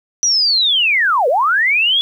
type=linear two-way sweep; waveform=sine; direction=down then up; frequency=5920 to 466.2 to 3439 Hz; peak=-11 dBFS; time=0.23-2.01 s; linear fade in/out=0 ms; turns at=1.28 s; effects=8-bit